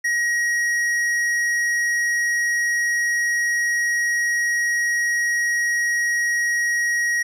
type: tone with tanh clipping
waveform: sine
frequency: 1895 Hz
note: A#6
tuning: 28 cents sharp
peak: -20 dBFS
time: 0.04-7.23 s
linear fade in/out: 10 ms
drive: 11 dB
effects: none